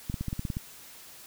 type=clicks; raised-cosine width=5 ms; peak=-19 dBFS; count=9; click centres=0.099 / 0.142 / 0.21 / 0.283 / 0.329 / 0.394 / 0.452 / 0.502 / 0.569 s; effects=white hiss -49 dBFS RMS until 1.26 s